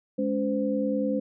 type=tone cluster; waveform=sine; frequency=210.6 / 280.7 / 514 Hz; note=G#3 / C#4 / C5; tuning=+24 / +22 / -31 cents; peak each=-28 dBFS; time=0.18-1.2 s; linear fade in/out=10 ms; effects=none